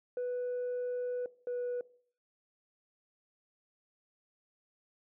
sine tone pair in turn, 493.9 / 489.9 Hz, B4 / B4, 0 / -14 cents, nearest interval unison, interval 14 cents, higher first, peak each -30 / -31 dBFS, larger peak first, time 0.17-1.26 / 1.47-1.81 s, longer first, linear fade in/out 2 ms, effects noise-tail reverb RT60 0.5 s tail -20 dB re dry + tanh soft clip ceiling -31 dBFS

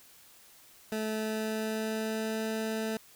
20% pulse tone with pitch glide, 217.5 to 220.4 Hz, A3 to A3, -20 to +3 cents, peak -26 dBFS, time 0.92-2.97 s, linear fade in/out 2 ms, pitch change +23 cents, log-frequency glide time 1.1-2.46 s, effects white hiss -57 dBFS RMS until 3.15 s

